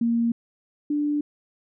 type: tone pair in turn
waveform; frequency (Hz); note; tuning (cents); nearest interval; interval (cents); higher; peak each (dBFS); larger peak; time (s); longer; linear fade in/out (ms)
sine; 233 / 294.3; A#3 / D4; -1 / +4; major third; 405; second; -19 / -21; first; 0.01-0.32 / 0.9-1.21; neither; 5
effects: none